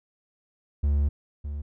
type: tone pair in turn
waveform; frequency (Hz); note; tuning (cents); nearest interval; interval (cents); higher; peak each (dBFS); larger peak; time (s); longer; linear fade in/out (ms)
triangle; 72 / 72.88; D2 / D2; -34 / -13; unison; 21; second; -18 / -28; first; 0.83-1.09 / 1.44-1.62; first; 10
effects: none